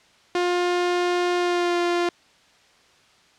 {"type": "tone with pitch glide", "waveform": "sawtooth", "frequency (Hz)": [354.4, 348.5], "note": ["F4", "F4"], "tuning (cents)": [25, -4], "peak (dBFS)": -16, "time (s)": [0.35, 2.09], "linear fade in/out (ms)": 2, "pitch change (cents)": -29, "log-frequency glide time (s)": [1.37, 1.78], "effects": ["white hiss -56 dBFS RMS until 3.38 s", "low-pass 5000 Hz 12 dB/octave"]}